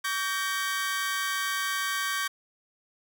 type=chord; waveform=sawtooth; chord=G diminished; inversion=second; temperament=equal with one note detuned; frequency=1136.6 / 1568 / 1864.7 Hz; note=Db6 / G6 / Bb6; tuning=+43 / 0 / 0 cents; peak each=-28 / -27 / -31 dBFS; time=0.04-2.28 s; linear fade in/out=10 ms; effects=none